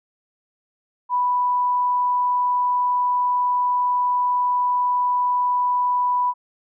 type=tone; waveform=sine; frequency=987.8 Hz; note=B5; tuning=in tune; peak=-17 dBFS; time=1.09-6.34 s; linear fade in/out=50 ms; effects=none